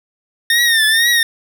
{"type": "tone with vibrato", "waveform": "25% pulse", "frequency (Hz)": 1824, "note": "A#6", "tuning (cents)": -38, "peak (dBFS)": -7, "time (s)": [0.5, 1.23], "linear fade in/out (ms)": 2, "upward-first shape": "triangle", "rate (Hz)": 2.1, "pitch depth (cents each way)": 100, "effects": []}